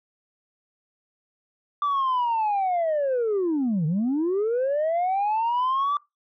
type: linear two-way sweep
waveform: sine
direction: down then up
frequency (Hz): 1174.7 to 146.83 to 1174.7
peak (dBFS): -19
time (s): 1.82-5.97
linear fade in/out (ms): 2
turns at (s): 3.86
effects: noise-tail reverb RT60 0.2 s tail -22 dB re dry + tanh soft clip ceiling -19 dBFS